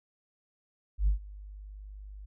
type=tone with ADSR envelope; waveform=sine; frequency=50.3 Hz; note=G1; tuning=45 cents sharp; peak=-19 dBFS; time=0.98-2.26 s; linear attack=93 ms; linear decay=110 ms; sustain=-23 dB; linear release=12 ms; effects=tanh soft clip ceiling -19 dBFS